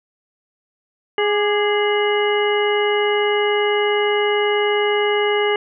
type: harmonic tone with a mistuned harmonic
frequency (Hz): 415.3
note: G#4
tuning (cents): 0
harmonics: 1 / 2 / 3 / 4 / 5 / 7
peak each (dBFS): -17 / -24 / -28 / -28 / -24 / -26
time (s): 1.18-5.56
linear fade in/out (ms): 2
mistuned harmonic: 3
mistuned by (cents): -68
effects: none